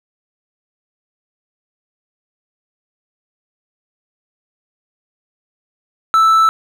triangle tone, 1318.5 Hz, E6, in tune, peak -6 dBFS, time 6.14-6.49 s, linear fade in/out 0 ms, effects none

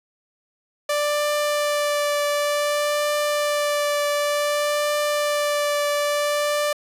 sawtooth tone with vibrato, 587.3 Hz, D5, in tune, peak -16 dBFS, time 0.89-6.73 s, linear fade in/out 5 ms, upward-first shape triangle, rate 0.55 Hz, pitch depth 14 cents each way, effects resampled to 32000 Hz

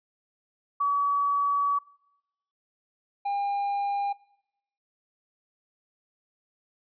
sine / triangle tone pair in turn, 1138 / 804.7 Hz, C#6 / G5, +45 / +45 cents, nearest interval tritone, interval 600 cents, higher first, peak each -22 / -24 dBFS, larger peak first, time 0.8-1.79 / 3.25-4.13 s, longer first, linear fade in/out 10 ms, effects noise-tail reverb RT60 0.8 s tail -21 dB re dry + resampled to 11025 Hz

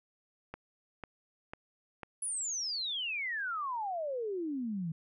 click train, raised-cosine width 0.5 ms, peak -26 dBFS, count 4, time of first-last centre 0.54-2.033 s, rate 2.01 Hz
sine exponential sweep, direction down, 10380 to 155.56 Hz, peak -33 dBFS, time 2.22-4.92 s, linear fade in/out 5 ms
effects none

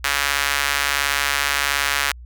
sawtooth tone with high-pass filter, 141.4 Hz, C#3, 35 cents sharp, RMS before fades -21 dBFS, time 0.04-2.12 s, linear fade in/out 5 ms, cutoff 1600 Hz, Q 1.3, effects added 60 Hz sine -36 dBFS peak until 2.25 s

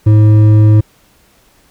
sine tone with hard clipping, 107 Hz, A2, 48 cents flat, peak -5 dBFS, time 0.06-0.81 s, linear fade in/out 10 ms, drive 7 dB, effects pink hiss -50 dBFS RMS until 1.7 s

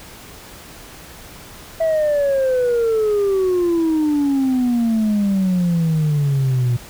sine exponential sweep, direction down, 658 to 119.4 Hz, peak -12 dBFS, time 1.8-6.77 s, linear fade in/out 10 ms, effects tanh soft clip ceiling -13 dBFS + pink hiss -39 dBFS RMS until 6.89 s

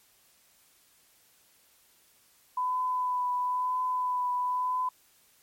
sine tone with vibrato, 1000 Hz, B5, 21 cents sharp, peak -26 dBFS, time 2.57-4.89 s, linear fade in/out 5 ms, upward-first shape triangle, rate 1 Hz, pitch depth 19 cents each way, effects white hiss -63 dBFS RMS until 5.42 s + MP3 64 kbps

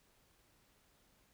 silence, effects pink hiss -71 dBFS RMS until 1.33 s

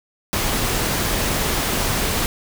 pink noise, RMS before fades -21 dBFS, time 0.33-2.26 s, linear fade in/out 0 ms, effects none

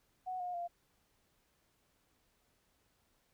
sine tone with pitch steps, 740 / 716.9 / 694.4 Hz, F#5 / F5 / F5, 0 / +45 / -10 cents, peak -37 dBFS, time 0.26-0.68 s, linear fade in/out 20 ms, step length 140 ms, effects pink hiss -75 dBFS RMS until 3.33 s

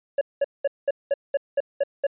triangle tone bursts, 561 Hz, C#5, 21 cents sharp, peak -16 dBFS, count 9, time 0.18-2.068 s, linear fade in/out 5 ms, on 32 ms, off 200 ms, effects resampled to 8000 Hz

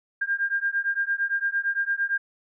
sine beating tone pair, 1600 / 1608.8 Hz, G6 / G6, +35 / +44 cents, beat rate 8.8 Hz, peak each -26 dBFS, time 0.21-2.18 s, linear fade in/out 10 ms, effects none

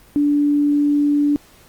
sine tone, 290.8 Hz, D4, 17 cents flat, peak -13 dBFS, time 0.16-1.36 s, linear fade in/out 0 ms, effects pink hiss -49 dBFS RMS until 1.68 s + Opus 32 kbps

